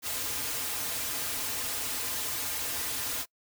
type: noise with comb filter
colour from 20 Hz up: white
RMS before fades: -33 dBFS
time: 0.02-3.26 s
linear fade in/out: 50 ms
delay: 5.3 ms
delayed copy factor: -0.95
effects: noise-tail reverb RT60 0.1 s tail -25 dB re dry